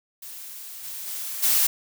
blue noise with level steps, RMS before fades -39 / -35 / -32 / -20 dBFS, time 0.22-1.67 s, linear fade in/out 5 ms, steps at 0.83 / 1.06 / 1.42 s, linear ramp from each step 20 ms, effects none

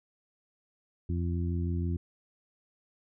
harmonic tone, 86.3 Hz, F2, 20 cents flat, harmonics 1 / 2 / 3 / 4, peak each -29 / -35 / -39 / -41 dBFS, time 1.09-1.97 s, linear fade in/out 5 ms, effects none

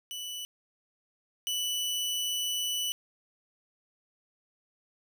sawtooth tone pair in turn, 2971 / 2971 Hz, F#7 / F#7, +6 / +6 cents, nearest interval unison, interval 0 cents, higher neither, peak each -33 / -26 dBFS, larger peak second, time 0.11-0.45 / 1.47-2.92 s, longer second, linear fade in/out 0 ms, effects none

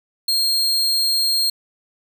40% pulse tone, 4225 Hz, C8, 16 cents sharp, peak -15 dBFS, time 0.28-1.5 s, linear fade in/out 5 ms, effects none

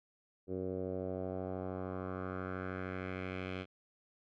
10% pulse tone with low-pass filter sweep, 93 Hz, F#2, 9 cents sharp, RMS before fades -40 dBFS, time 0.47-3.66 s, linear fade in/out 50 ms, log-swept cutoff 420 to 2900 Hz, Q 2.4, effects none

